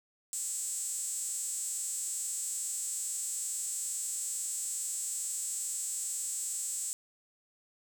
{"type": "tone with high-pass filter", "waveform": "sawtooth", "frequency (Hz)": 277.7, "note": "C#4", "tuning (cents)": 3, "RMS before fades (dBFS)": -36, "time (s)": [0.33, 6.93], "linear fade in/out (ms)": 0, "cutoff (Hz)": 7800, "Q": 8.2, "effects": []}